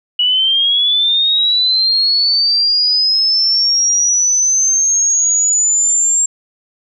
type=linear sweep; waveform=sine; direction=up; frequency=2921 to 7459 Hz; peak=-10 dBFS; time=0.19-6.26 s; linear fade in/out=5 ms; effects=none